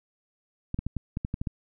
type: clicks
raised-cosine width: 5 ms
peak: -17 dBFS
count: 9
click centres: 0.744 / 0.79 / 0.866 / 0.967 / 1.171 / 1.249 / 1.341 / 1.415 / 1.472 s
effects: none